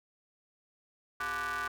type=ring-modulated tone; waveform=40% pulse; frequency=154.1 Hz; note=D#3; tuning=16 cents flat; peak=-29 dBFS; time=1.2-1.68 s; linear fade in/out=5 ms; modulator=1330 Hz; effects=none